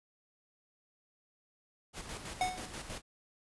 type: noise with tremolo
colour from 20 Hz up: pink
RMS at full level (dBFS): -42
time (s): 1.93-3.02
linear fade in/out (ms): 50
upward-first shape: square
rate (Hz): 6.2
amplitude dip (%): 50
type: tone with exponential decay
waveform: square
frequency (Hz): 737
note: F#5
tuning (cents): -7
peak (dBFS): -27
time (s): 2.41-2.74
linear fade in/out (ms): 1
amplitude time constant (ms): 70
effects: resampled to 24000 Hz